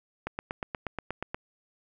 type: click train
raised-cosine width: 0.5 ms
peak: -17 dBFS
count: 10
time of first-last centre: 0.27-1.345 s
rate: 8.37 Hz
effects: none